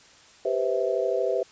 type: chord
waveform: sine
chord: C major seventh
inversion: second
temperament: just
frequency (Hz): 392.4 / 490.5 / 523.3 / 654.1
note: G4 / B4 / C5 / E5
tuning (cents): +2 / -12 / 0 / -14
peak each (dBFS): -28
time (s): 0.45-1.43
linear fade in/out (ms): 5
effects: white hiss -53 dBFS RMS until 1.51 s + resampled to 16000 Hz